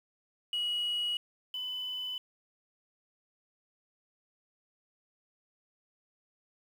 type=tone pair in turn; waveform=sine; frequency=2911 / 3008 Hz; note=F#7 / F#7; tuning=-29 / +28 cents; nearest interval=minor second; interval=57 cents; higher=second; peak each=-28 / -34 dBFS; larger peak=first; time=0.53-1.17 / 1.54-2.18 s; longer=neither; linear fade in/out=2 ms; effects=tanh soft clip ceiling -26 dBFS + 9-bit